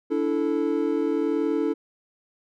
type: chord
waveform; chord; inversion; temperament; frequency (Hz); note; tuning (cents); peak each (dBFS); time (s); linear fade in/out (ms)
triangle; D suspended second; none; equal with one note detuned; 288.6 / 329.6 / 440; D4 / E4 / A4; -30 / 0 / 0; -24; 0.1-1.74; 20
effects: none